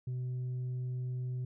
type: tone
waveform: sine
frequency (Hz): 126.1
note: B2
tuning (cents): +36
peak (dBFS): -31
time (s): 0.07-1.45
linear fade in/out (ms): 5
effects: tanh soft clip ceiling -33 dBFS